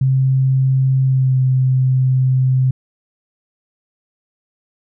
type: tone with pitch glide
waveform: sine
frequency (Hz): 132.4 to 129.9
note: C3 to C3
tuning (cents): +21 to -12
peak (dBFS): -11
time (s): 0.01-2.71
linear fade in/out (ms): 5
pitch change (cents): -33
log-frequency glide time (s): 1.04-1.39
effects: none